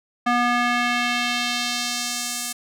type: tone with band-pass filter sweep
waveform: square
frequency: 242.1 Hz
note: B3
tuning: 34 cents flat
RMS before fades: -23 dBFS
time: 0.26-2.53 s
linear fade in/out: 10 ms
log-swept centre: 1200 to 9200 Hz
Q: 1.1
effects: none